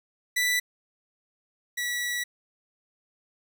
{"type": "tone pair in turn", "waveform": "sawtooth", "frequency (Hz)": [1975.5, 1942.7], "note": ["B6", "B6"], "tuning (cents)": [0, -29], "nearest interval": "unison", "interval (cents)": 29, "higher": "first", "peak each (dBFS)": [-19, -24], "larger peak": "first", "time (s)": [[0.36, 0.6], [1.77, 2.24]], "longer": "second", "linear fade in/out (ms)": 10, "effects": []}